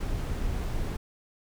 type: noise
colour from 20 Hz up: brown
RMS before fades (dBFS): -30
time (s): 0-0.97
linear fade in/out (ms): 10
effects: none